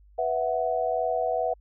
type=chord; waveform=sine; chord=B suspended fourth; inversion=none; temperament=just; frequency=493.9 / 658.5 / 740.8 Hz; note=B4 / E5 / F#5; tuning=0 / -2 / +2 cents; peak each=-29 / -27 / -28 dBFS; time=0.18-1.54 s; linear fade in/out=10 ms; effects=added 50 Hz sine -52 dBFS peak until 1.6 s